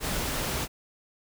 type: noise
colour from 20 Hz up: pink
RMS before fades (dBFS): -30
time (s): 0-0.68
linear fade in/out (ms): 50
effects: none